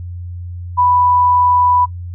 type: tone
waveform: sine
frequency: 987.8 Hz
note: B5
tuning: in tune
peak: -9 dBFS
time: 0.77-1.86 s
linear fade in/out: 20 ms
effects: noise-tail reverb RT60 0.1 s tail -23 dB re dry + added 88 Hz sine -24 dBFS peak until 2.14 s